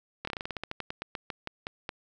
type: slowing click train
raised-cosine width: 0.3 ms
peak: -18 dBFS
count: 19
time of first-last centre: 0.25-1.891 s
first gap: 24 ms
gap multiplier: 1.14
effects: none